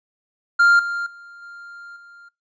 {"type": "tone with level steps", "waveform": "triangle", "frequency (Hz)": 1396.9, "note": "F6", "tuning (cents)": 0, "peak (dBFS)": [-9, -21, -38, -35, -41], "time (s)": [0.59, 2.29], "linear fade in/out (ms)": 10, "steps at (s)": [0.79, 1.06, 1.42, 1.96], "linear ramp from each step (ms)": 5, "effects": ["noise-tail reverb RT60 0.2 s tail -22 dB re dry", "resampled to 16000 Hz"]}